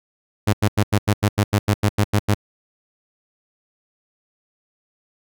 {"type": "tone bursts", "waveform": "sawtooth", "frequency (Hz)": 103.83, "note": "G#2", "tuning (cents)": 0, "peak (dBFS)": -10, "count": 13, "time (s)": [0.47, 2.345], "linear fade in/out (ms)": 10, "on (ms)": 63, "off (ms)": 88, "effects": []}